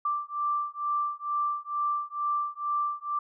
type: beating tone pair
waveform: sine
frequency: 1174.7 / 1176.9 Hz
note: D6 / D6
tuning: 0 / +3 cents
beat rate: 2.2 Hz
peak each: -30 / -30 dBFS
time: 0.05-3.19 s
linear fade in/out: 5 ms
effects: none

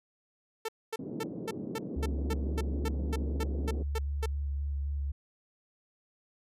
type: tone bursts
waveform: sawtooth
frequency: 445.9 Hz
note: A4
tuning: 23 cents sharp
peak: -28 dBFS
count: 14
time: 0.65-4.26 s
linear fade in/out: 5 ms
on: 35 ms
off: 240 ms
type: band-pass noise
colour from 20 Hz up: pink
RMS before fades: -39 dBFS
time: 0.99-3.83 s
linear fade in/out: 5 ms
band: 160 to 420 Hz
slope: 24 dB/octave
type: tone with vibrato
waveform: sine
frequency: 70.8 Hz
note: C#2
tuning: 37 cents sharp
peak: -30 dBFS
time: 1.96-5.12 s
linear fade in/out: 10 ms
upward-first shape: square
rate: 3.8 Hz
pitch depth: 17 cents each way
effects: resampled to 32000 Hz

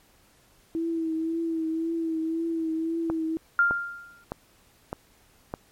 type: tone with vibrato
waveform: sine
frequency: 326.1 Hz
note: E4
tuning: 19 cents flat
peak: -25 dBFS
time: 0.75-3.37 s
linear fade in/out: 0 ms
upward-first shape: triangle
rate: 1.9 Hz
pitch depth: 40 cents each way
type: click train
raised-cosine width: 1 ms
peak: -16 dBFS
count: 5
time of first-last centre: 3.1-5.539 s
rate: 1.64 Hz
type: tone with exponential decay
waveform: sine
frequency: 1396.9 Hz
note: F6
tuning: in tune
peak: -15 dBFS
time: 3.59-4.24 s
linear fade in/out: 1 ms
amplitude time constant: 140 ms
effects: pink hiss -60 dBFS RMS until 5.71 s + MP3 64 kbps

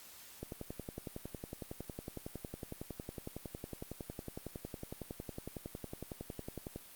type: click train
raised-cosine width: 2 ms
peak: -28 dBFS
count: 70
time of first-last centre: 0.43-6.76 s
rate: 10.9 Hz
effects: white hiss -55 dBFS RMS until 6.95 s + Opus 48 kbps

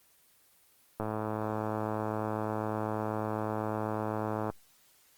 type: click train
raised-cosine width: 1 ms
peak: -19 dBFS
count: 379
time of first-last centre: 1-4.5 s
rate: 108 Hz
effects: white hiss -64 dBFS RMS until 5.17 s + Opus 24 kbps

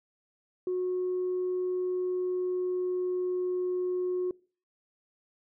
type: tone with pitch glide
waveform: sine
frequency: 365.2 to 363.1 Hz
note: F#4 to F#4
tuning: -23 to -33 cents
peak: -26 dBFS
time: 0.67-4.31 s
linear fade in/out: 2 ms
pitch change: -10 cents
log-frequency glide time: 1.66-3.65 s
effects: noise-tail reverb RT60 0.4 s tail -24 dB re dry + tanh soft clip ceiling -24 dBFS

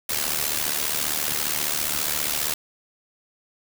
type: noise with amplitude modulation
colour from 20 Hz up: white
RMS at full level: -22 dBFS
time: 0.09-2.54 s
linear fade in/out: 5 ms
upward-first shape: sine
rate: 74.9 Hz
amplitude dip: 75%
effects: none

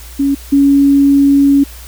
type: tone pair in turn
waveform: sine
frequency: 278.5 / 279.7 Hz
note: C#4 / C#4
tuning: +8 / +16 cents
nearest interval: unison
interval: 8 cents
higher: second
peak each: -9 / -5 dBFS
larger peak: second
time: 0.19-0.35 / 0.52-1.64 s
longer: second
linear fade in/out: 10 ms
effects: added 60 Hz sine -31 dBFS peak until 1.87 s + white hiss -36 dBFS RMS until 1.87 s

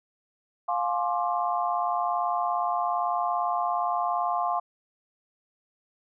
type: chord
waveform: sine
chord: D half-diminished seventh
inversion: first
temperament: just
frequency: 704.8 / 845.8 / 1057.2 / 1174.7 Hz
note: F5 / Ab5 / C6 / D6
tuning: +16 / +31 / +18 / 0 cents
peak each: -27 / -32 / -29 / -33 dBFS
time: 0.68-4.6 s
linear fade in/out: 10 ms
effects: none

